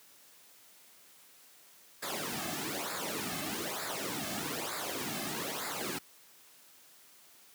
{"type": "noise with flanger", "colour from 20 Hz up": "pink", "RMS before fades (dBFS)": -37, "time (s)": [2.02, 5.99], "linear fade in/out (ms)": 10, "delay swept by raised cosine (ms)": [0.33, 2.13], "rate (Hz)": 1.1, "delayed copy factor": -0.75, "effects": ["white hiss -59 dBFS RMS until 7.54 s", "high-pass 150 Hz 12 dB/octave"]}